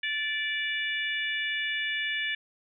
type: harmonic tone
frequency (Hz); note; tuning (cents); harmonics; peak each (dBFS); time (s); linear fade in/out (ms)
583; D5; -13; 3 / 4 / 5 / 6; -31 / -33 / -35 / -37; 0.03-2.35; 5
effects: none